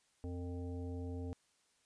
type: harmonic tone with a mistuned harmonic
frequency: 87.31 Hz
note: F2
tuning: in tune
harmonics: 1 / 3 / 5 / 7 / 9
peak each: -41 / -45 / -49 / -58 / -59 dBFS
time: 0.24-1.33 s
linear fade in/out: 0 ms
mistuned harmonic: 5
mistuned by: +59 cents
effects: white hiss -74 dBFS RMS until 1.85 s + resampled to 22050 Hz